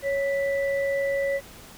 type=tone pair together; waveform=sine; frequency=554.4 / 1975.7 Hz; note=C#5 / B6; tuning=0 / 0 cents; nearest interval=octave + minor seventh; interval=2200 cents; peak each=-23 / -31 dBFS; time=0.02-1.41 s; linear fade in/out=50 ms; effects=pink hiss -46 dBFS RMS until 1.77 s